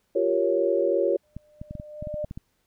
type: chord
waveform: sine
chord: G half-diminished seventh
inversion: third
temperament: equal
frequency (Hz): 349.2 / 392 / 466.2 / 554.4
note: F4 / G4 / Bb4 / Db5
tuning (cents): 0 / 0 / 0 / 0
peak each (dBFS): -26 / -26 / -27 / -24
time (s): 0.15-1.17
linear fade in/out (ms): 10
type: tone with exponential growth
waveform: sine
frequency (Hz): 601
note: D5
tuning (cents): +40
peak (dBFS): -26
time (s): 1.23-2.25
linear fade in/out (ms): 5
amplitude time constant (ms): 220
type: clicks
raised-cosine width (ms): 5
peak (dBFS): -23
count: 11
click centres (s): 1.366 / 1.615 / 1.71 / 1.753 / 1.799 / 2.025 / 2.072 / 2.142 / 2.244 / 2.311 / 2.375
effects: pink hiss -71 dBFS RMS until 2.66 s